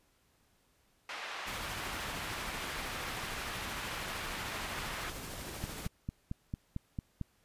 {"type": "band-pass noise", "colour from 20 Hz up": "pink", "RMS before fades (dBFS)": -42, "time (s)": [1.09, 5.1], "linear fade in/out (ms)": 2, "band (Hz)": [970, 3200], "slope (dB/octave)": 12}
{"type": "noise with tremolo", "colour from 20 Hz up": "pink", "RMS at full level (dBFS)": -42, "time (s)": [1.46, 5.88], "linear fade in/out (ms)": 20, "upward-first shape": "sine", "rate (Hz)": 13, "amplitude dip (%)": 25}
{"type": "click train", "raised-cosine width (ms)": 5, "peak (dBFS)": -24, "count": 8, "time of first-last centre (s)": [5.64, 7.213], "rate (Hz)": 4.45}
{"effects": ["pink hiss -71 dBFS RMS until 7.44 s", "resampled to 32000 Hz"]}